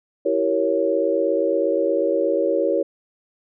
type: chord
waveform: sine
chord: E diminished seventh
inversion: none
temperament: equal with one note detuned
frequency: 329.6 / 386.6 / 466.2 / 554.4 Hz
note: E4 / G4 / Bb4 / Db5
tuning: 0 / -24 / 0 / 0 cents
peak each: -24 / -24 / -23 / -21 dBFS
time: 0.25-2.83 s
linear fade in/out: 10 ms
effects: none